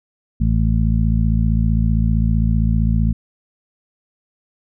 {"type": "harmonic tone", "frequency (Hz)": 55.4, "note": "A1", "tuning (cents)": 13, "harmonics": [1, 2, 3, 4], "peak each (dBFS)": [-16, -19, -21, -22], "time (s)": [0.4, 3.13], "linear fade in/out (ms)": 10, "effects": []}